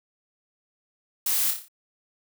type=noise with echo; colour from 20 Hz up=blue; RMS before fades=-25 dBFS; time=1.26-1.51 s; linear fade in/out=5 ms; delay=29 ms; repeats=6; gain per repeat=-5 dB; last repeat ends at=1.684 s; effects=none